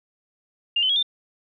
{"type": "tone with pitch steps", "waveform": "sine", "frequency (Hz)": [2809, 3046, 3302, 3580], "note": ["F7", "F#7", "G#7", "A7"], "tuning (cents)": [9, 50, -11, 29], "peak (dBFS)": -18, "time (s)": [0.76, 1.028], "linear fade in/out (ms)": 5, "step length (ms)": 67, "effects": []}